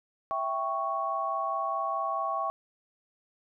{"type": "chord", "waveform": "sine", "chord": "C# diminished", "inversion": "first", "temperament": "equal", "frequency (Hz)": [659.3, 784, 1108.7], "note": ["E5", "G5", "C#6"], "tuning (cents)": [0, 0, 0], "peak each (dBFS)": [-34, -34, -30], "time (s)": [0.31, 2.5], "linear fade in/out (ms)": 0, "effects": []}